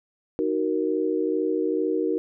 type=chord; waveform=sine; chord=D# minor; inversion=none; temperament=just; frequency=311.1 / 373.4 / 466.7 Hz; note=D#4 / F#4 / A#4; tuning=0 / +16 / +2 cents; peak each=-26 dBFS; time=0.39-2.18 s; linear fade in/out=0 ms; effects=none